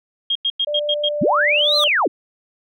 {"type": "tone bursts", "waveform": "sine", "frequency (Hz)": 3241, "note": "G#7", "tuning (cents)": -43, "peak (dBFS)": -16, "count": 6, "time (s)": [0.3, 1.089], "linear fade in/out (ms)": 5, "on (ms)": 54, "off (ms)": 93}
{"type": "tone", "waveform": "sine", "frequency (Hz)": 591, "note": "D5", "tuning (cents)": 11, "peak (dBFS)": -20, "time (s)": [0.67, 1.88], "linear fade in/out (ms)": 5}
{"type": "linear two-way sweep", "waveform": "sine", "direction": "up then down", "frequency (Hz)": [106.7, 4192, 200.2], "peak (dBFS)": -14, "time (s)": [1.21, 2.08], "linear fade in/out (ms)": 10, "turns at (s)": 1.77}
{"type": "tone with exponential growth", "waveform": "square", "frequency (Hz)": 1201, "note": "D6", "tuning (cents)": 38, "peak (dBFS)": -19, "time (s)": [1.53, 1.84], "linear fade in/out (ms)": 1, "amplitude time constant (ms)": 66}
{"effects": []}